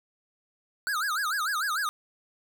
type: tone with vibrato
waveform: square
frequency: 1425 Hz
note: F6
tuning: 34 cents sharp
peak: -27 dBFS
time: 0.87-1.89 s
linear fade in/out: 0 ms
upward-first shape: sine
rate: 6.7 Hz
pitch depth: 280 cents each way
effects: none